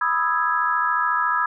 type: chord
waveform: sine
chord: E major seventh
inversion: second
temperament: equal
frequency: 987.8 / 1244.5 / 1318.5 / 1661.2 Hz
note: B5 / D#6 / E6 / G#6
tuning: 0 / 0 / 0 / 0 cents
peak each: -24 dBFS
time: 0.01-1.46 s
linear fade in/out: 5 ms
effects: none